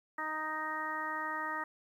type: harmonic tone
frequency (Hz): 311.1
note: D#4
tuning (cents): 0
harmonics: 1 / 2 / 3 / 4 / 5 / 6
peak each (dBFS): -47 / -47 / -40 / -39 / -45 / -39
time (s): 0.18-1.64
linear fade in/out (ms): 5
effects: 11-bit